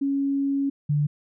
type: tone pair in turn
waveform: sine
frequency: 277.2 / 147.14 Hz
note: C#4 / D3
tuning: 0 / +4 cents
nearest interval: major seventh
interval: 1096 cents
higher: first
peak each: -21 / -19 dBFS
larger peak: second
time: 0.01-0.7 / 0.89-1.07 s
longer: first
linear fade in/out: 10 ms
effects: none